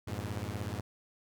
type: chord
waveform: sawtooth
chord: F diminished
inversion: none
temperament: equal with one note detuned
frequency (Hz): 87.31 / 103.83 / 120.3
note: F2 / Ab2 / Cb3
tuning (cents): 0 / 0 / -45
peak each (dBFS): -37 / -34 / -38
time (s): 0.07-0.81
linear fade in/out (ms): 10
effects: none

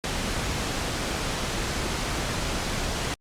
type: noise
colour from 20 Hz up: pink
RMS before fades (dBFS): -28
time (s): 0.04-3.14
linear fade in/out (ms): 0
effects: low-pass 8000 Hz 12 dB/octave + Opus 48 kbps

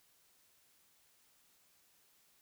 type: silence
effects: white hiss -70 dBFS RMS until 2.41 s

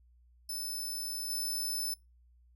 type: tone with level steps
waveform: 15% pulse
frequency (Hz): 5274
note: E8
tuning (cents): 0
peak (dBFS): -30 / -27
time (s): 0.49-1.94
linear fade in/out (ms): 5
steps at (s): 1.29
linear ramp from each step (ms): 20
effects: noise-tail reverb RT60 0.2 s tail -23 dB re dry + added 60 Hz sine -60 dBFS peak until 2.55 s

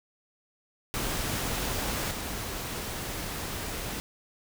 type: noise with level steps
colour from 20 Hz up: pink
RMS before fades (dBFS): -31 / -35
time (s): 0.94-4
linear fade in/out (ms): 0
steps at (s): 2.11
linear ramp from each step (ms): 2
effects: none

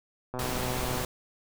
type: click train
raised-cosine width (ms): 1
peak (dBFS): -21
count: 90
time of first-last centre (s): 0.34-1.046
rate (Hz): 126
type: noise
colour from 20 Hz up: pink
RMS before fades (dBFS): -33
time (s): 0.39-1.05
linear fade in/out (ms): 2
effects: none

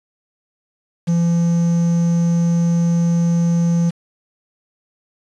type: tone with quantisation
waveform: triangle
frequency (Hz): 170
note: F3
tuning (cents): -46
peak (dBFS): -11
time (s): 1.07-3.91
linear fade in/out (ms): 20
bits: 6
effects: resampled to 22050 Hz

